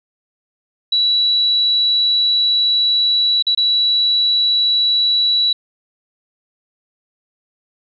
sine tone with dropouts, 3927 Hz, B7, 11 cents flat, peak -12 dBFS, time 0.92-5.53 s, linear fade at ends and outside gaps 5 ms, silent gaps 3.425-3.467 / 3.549-3.574 s, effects none

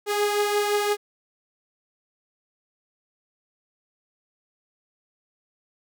sawtooth beating tone pair, 412.3 / 418.1 Hz, G#4 / G#4, -13 / +12 cents, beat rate 5.8 Hz, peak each -18 / -25 dBFS, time 0.06-0.97 s, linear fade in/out 50 ms, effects none

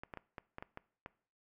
clicks, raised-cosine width 0.5 ms, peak -29 dBFS, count 8, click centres 0.035 / 0.138 / 0.173 / 0.382 / 0.584 / 0.625 / 0.774 / 1.061 s, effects noise-tail reverb RT60 0.5 s tail -21 dB re dry

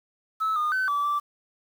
sine tone with pitch steps, 1301 / 1221 / 1522 / 1154 / 1167 Hz, E6 / D#6 / F#6 / D6 / D6, -23 / -33 / +48 / -31 / -11 cents, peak -21 dBFS, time 0.4-1.2 s, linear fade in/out 20 ms, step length 160 ms, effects tanh soft clip ceiling -19 dBFS + 8-bit

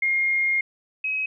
sine tone pair in turn, 2132 / 2547 Hz, C7 / D#7, +32 / +40 cents, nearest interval minor third, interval 308 cents, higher second, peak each -19 / -23 dBFS, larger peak first, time 0.02-0.61 / 1.04-1.26 s, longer first, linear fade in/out 5 ms, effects none

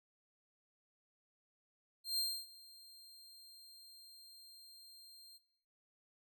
40% pulse tone with ADSR envelope, 4186 Hz, C8, in tune, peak -31 dBFS, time 2.04-5.39 s, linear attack 140 ms, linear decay 280 ms, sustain -23 dB, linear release 30 ms, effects noise-tail reverb RT60 0.7 s tail -17 dB re dry

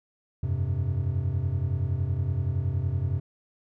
triangle chord, F suspended second, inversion none, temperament equal, 87.31 / 98 / 130.81 Hz, F2 / G2 / C3, 0 / 0 / 0 cents, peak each -27 dBFS, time 0.43-3.2 s, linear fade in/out 5 ms, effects none

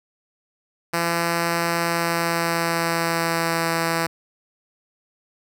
5% pulse tone with pitch glide, 169.3 to 165.82 Hz, E3 to E3, +46 to +11 cents, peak -9 dBFS, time 0.93-4.07 s, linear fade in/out 10 ms, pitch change -35 cents, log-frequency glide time 1.81-3.68 s, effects none

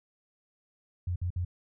sine tone bursts, 88.8 Hz, F2, 29 cents sharp, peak -28 dBFS, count 3, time 1.07-1.449 s, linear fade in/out 5 ms, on 89 ms, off 56 ms, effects none

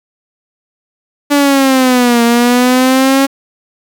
sawtooth linear two-way sweep, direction down then up, 290 to 233.1 to 274.7 Hz, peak -3 dBFS, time 1.3-3.27 s, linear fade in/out 20 ms, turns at 2.23 s, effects 7-bit

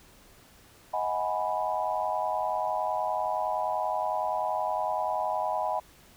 sine chord, G# minor seventh, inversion second, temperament equal with one note detuned, 630.9 / 740 / 830.6 / 987.8 Hz, D#5 / F#5 / G#5 / B5, +24 / 0 / 0 / 0 cents, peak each -32 dBFS, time 0.93-5.8 s, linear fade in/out 10 ms, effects pink hiss -56 dBFS RMS until 6.16 s

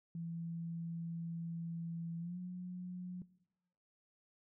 sine tone with pitch glide, 167.3 to 180.35 Hz, E3 to F#3, +26 to -44 cents, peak -40 dBFS, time 0.15-3.22 s, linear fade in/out 2 ms, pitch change +130 cents, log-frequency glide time 2.19-2.38 s, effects noise-tail reverb RT60 0.9 s tail -20 dB re dry

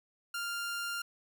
sawtooth tone, 1397 Hz, F6, in tune, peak -31 dBFS, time 0.34-1.02 s, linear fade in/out 5 ms, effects none

